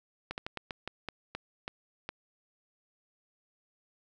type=slowing click train; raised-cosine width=0.3 ms; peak=-20 dBFS; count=10; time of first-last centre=0.31-2.09 s; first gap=69 ms; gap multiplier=1.25; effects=none